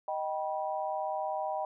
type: chord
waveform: sine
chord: Eb augmented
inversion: none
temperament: just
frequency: 622.3 / 777.8 / 972.3 Hz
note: Eb5 / G5 / B5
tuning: 0 / -14 / -27 cents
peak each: -35 / -34 / -38 dBFS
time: 0.08-1.65 s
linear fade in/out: 2 ms
effects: none